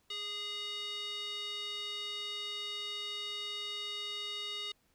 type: tone with band-pass filter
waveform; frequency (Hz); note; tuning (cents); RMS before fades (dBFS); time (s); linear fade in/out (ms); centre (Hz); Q
square; 412.8; G#4; -10; -40; 0.1-4.72; 5; 3400; 7.8
effects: pink hiss -73 dBFS RMS until 4.94 s